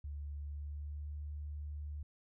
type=tone with pitch glide; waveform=sine; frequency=72.5 to 73.98 Hz; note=D2 to D2; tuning=-22 to +13 cents; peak=-40 dBFS; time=0.04-2.03 s; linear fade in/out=5 ms; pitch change=+35 cents; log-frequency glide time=0.39-1.13 s; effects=none